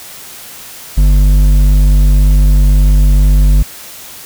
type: tone with hard clipping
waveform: sine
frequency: 49 Hz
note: G1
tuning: in tune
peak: -6 dBFS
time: 0.97-3.63 s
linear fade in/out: 10 ms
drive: 8 dB
effects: white hiss -31 dBFS RMS until 4.25 s